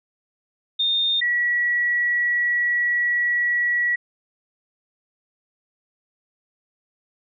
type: tone pair in turn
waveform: sine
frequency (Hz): 3647 / 1931.9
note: A#7 / B6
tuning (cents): -39 / -39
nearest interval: major seventh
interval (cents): 1100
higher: first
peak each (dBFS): -18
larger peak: neither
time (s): 0.79-1.21 / 1.21-3.96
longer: second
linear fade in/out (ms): 10
effects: none

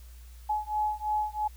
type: beating tone pair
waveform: sine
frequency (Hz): 847 / 850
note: G#5 / G#5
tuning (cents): +34 / +40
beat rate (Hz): 3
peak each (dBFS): -30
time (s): 0.49-1.48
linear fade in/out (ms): 10
effects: added 60 Hz sine -45 dBFS peak until 1.56 s + white hiss -59 dBFS RMS until 1.56 s

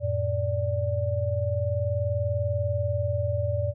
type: tone cluster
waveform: sine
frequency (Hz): 90.7 / 111 / 582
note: F#2 / A2 / D5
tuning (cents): -34 / +16 / -16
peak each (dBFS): -28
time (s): 0-3.74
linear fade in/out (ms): 50
effects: none

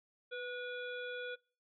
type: harmonic tone with a mistuned harmonic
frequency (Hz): 486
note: B4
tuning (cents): -28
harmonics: 1 / 3 / 5 / 7 / 8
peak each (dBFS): -42 / -44 / -52 / -50 / -63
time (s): 0.31-1.36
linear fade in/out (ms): 20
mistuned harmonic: 1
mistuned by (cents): +33
effects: noise-tail reverb RT60 0.4 s tail -25 dB re dry

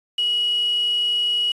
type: tone with quantisation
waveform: sine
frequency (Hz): 2912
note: F#7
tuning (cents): -28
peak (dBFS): -18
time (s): 0.18-1.52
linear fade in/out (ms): 5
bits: 6
effects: resampled to 24000 Hz

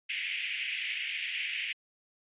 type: band-pass noise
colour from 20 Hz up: white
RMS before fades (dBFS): -35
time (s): 0.09-1.73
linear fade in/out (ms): 10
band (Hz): 2000 to 3000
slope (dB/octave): 48
effects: resampled to 8000 Hz

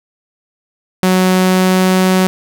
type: tone with pitch glide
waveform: sawtooth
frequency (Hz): 185.2 to 186.38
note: F#3 to F#3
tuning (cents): +2 to +13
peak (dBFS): -5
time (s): 1.03-2.27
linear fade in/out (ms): 0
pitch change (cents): +11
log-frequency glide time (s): 1.33-2.06
effects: none

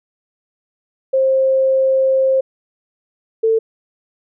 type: tone pair in turn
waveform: sine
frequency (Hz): 530 / 447.1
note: C5 / A4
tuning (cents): +22 / +28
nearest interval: minor third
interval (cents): 294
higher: first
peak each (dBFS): -11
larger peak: neither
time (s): 1.13-2.41 / 3.43-3.59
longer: first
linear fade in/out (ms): 10
effects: none

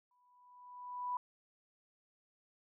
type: tone with exponential growth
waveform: sine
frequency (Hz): 987.8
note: B5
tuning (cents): 0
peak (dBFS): -33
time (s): 0.11-1.17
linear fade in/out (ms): 2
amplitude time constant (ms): 230
effects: none

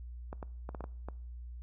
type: clicks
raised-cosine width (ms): 1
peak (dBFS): -27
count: 7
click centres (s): 0.329 / 0.428 / 0.691 / 0.748 / 0.807 / 0.841 / 1.086
effects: noise-tail reverb RT60 0.6 s tail -22 dB re dry + added 60 Hz sine -42 dBFS peak until 1.62 s

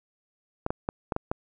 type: clicks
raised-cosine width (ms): 1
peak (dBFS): -13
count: 6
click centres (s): 0.664 / 0.705 / 0.889 / 1.122 / 1.164 / 1.315
effects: none

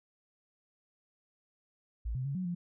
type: tone with pitch steps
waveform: sine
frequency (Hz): 56.4 / 128.8 / 139.2 / 184.4 / 174.9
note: A1 / C3 / C#3 / F#3 / F3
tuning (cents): +44 / -27 / +8 / -6 / +3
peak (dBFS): -32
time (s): 2.05-2.55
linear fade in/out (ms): 10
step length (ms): 100
effects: none

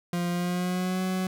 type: tone with pitch glide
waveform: 40% pulse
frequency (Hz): 174.61 to 186.06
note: F3 to F#3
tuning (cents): 0 to +10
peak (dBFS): -25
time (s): 0.13-1.27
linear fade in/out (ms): 2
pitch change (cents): +110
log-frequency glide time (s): 0.3-1.01
effects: none

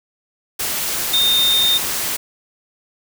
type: tone in noise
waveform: sine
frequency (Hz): 3652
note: A#7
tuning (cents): -36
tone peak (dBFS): -13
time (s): 1.13-1.78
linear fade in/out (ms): 10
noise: white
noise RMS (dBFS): -22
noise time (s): 0.59-2.17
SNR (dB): +6
effects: none

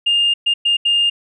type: tone bursts at uneven times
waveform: sine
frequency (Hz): 2818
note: F7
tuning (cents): +15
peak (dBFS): -11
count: 4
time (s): 0.06-0.34 / 0.46-0.54 / 0.65-0.77 / 0.85-1.1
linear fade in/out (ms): 10
effects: tanh soft clip ceiling -8 dBFS

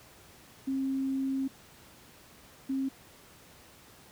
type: tone bursts at uneven times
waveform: sine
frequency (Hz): 268.1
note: C4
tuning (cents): +42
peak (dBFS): -28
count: 2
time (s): 0.67-1.48 / 2.69-2.89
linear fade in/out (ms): 10
effects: pink hiss -55 dBFS RMS until 4.11 s + high-pass 60 Hz 12 dB/octave

